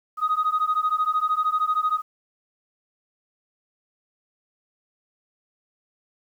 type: beating tone pair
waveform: sine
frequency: 1244.5 / 1257.5 Hz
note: D#6 / D#6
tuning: 0 / +18 cents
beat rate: 13 Hz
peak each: -22 dBFS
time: 0.17-2.02 s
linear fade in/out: 50 ms
effects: tanh soft clip ceiling -15 dBFS + 9-bit